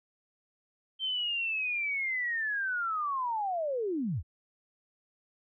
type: linear sweep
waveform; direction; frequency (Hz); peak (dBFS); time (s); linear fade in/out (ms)
sine; down; 3136 to 58.2; -29; 0.99-4.23; 50
effects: none